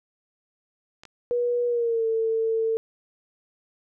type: clicks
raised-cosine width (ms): 0.2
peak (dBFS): -26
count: 2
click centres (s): 1.035 / 1.053
type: tone with pitch glide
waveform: sine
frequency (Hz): 483.5 to 448.5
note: B4 to A4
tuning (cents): -37 to +33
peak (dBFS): -21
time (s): 1.31-2.77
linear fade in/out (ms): 0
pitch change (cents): -130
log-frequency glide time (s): 1.67-2.06
effects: none